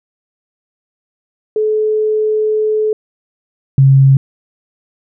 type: tone pair in turn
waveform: sine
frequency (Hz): 430.3 / 135.54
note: A4 / C#3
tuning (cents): -39 / -39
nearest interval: octave + minor sixth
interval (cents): 2000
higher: first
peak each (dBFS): -11 / -4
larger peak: second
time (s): 1.56-2.93 / 3.78-4.17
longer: first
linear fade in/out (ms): 2
effects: none